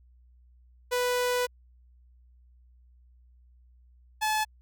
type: tone pair in turn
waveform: sawtooth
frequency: 493.9 / 861.3 Hz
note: B4 / A5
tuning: 0 / -37 cents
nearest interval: minor seventh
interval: 963 cents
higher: second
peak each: -21 dBFS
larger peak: neither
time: 0.91-1.47 / 4.21-4.45 s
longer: first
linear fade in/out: 20 ms
effects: added 61 Hz sine -55 dBFS peak until 4.61 s

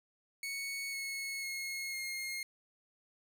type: tone with pitch steps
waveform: sawtooth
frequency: 2217 / 2190 / 2164 / 2138 Hz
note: C#7 / C#7 / C#7 / C7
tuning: 0 / -22 / -42 / +37 cents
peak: -34 dBFS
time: 0.43-2.43 s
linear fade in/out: 2 ms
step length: 500 ms
effects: none

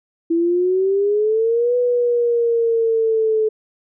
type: exponential two-way sweep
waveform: sine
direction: up then down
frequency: 329.6 to 493 to 433 Hz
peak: -14 dBFS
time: 0.3-3.49 s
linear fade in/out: 10 ms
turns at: 1.76 s
effects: none

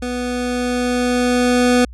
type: tone with level ramp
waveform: 25% pulse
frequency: 246.9 Hz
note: B3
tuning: in tune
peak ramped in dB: -18 to -7 dBFS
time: 0.02-1.85 s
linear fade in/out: 5 ms
effects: added 60 Hz sine -33 dBFS peak until 1.93 s + resampled to 24000 Hz

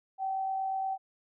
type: tone with amplitude modulation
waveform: sine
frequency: 769 Hz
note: G5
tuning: 33 cents flat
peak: -28 dBFS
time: 0.18-0.98 s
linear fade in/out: 50 ms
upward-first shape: sine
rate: 48.5 Hz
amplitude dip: 30%
effects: none

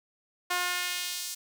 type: tone with high-pass filter sweep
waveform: sawtooth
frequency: 357.3 Hz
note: F4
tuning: 40 cents sharp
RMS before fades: -32 dBFS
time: 0.5-1.35 s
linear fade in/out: 10 ms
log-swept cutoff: 980 to 6000 Hz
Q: 1
effects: none

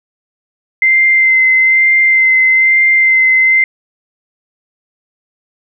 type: tone with vibrato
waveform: sine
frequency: 2076 Hz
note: C7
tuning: 14 cents flat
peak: -6 dBFS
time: 0.82-3.64 s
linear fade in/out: 2 ms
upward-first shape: sine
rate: 1.1 Hz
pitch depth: 16 cents each way
effects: none

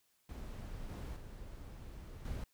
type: noise with level steps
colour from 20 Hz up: brown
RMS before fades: -45 / -43 / -49 / -41 dBFS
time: 0.29-2.44 s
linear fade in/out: 2 ms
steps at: 0.89 / 1.16 / 2.25 s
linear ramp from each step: 5 ms
effects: white hiss -75 dBFS RMS until 2.53 s

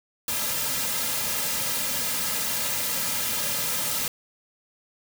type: noise with comb filter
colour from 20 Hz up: white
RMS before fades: -27 dBFS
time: 0.28-4.08 s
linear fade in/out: 2 ms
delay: 2.7 ms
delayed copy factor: -0.75
effects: none

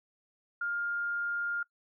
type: tone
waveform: sine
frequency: 1408 Hz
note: F6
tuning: 14 cents sharp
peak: -30 dBFS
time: 0.61-1.63 s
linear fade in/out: 5 ms
effects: noise-tail reverb RT60 0.1 s tail -23 dB re dry

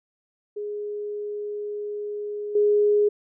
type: tone with level steps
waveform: sine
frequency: 415.3 Hz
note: G#4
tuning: in tune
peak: -28 / -16 dBFS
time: 0.56-3.09 s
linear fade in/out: 10 ms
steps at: 2.55 s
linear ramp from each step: 5 ms
effects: none

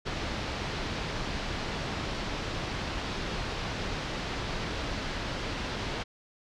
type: low-pass noise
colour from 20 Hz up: pink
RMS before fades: -34 dBFS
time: 0.05-6.04 s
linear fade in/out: 20 ms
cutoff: 5100 Hz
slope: 24 dB/octave
effects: none

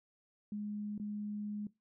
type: tone with dropouts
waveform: sine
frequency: 208.2 Hz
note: G#3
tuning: 5 cents sharp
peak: -37 dBFS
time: 0.52-1.67 s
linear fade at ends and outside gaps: 2 ms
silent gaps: 0.979-0.998 s
effects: noise-tail reverb RT60 0.2 s tail -19 dB re dry

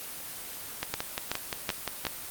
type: two click trains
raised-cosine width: 0.2 ms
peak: -12 / -10 dBFS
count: 8 / 4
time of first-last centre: 0.83-2.052 / 0.94-2.068 s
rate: 5.73 / 2.66 Hz
effects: white hiss -40 dBFS RMS until 2.3 s + Opus 24 kbps

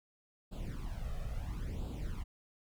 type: noise with flanger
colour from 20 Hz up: brown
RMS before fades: -39 dBFS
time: 0.51-2.24 s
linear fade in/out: 20 ms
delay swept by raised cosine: 0.25 to 1.65 ms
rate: 0.74 Hz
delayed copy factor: +0.8
effects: none

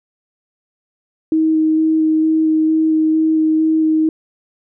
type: tone with vibrato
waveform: sine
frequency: 315.8 Hz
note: D#4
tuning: 26 cents sharp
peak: -11 dBFS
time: 1.32-4.09 s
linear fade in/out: 2 ms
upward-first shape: square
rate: 2.2 Hz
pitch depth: 8 cents each way
effects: none

